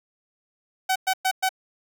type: tone bursts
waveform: sawtooth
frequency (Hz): 756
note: F#5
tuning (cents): +37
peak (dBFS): -16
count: 4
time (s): 0.89-1.492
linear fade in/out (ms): 10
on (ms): 68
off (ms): 110
effects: none